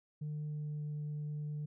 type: tone with pitch glide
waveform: sine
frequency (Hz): 150.5 to 149.2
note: D3 to D3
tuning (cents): +43 to +28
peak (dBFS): -35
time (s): 0.21-1.66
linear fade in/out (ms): 10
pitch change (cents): -15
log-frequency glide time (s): 0.47-0.84
effects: tanh soft clip ceiling -35 dBFS